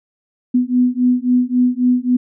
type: beating tone pair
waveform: sine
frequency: 246.9 / 250.6 Hz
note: B3 / B3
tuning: 0 / +25 cents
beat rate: 3.7 Hz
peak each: -15 dBFS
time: 0.54-2.17 s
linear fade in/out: 10 ms
effects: none